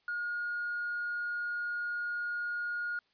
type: tone with hard clipping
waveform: sine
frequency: 1432 Hz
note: F6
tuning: 43 cents sharp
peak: -33 dBFS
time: 0.08-2.99 s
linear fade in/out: 2 ms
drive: 1 dB
effects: white hiss -72 dBFS RMS until 3.13 s + resampled to 11025 Hz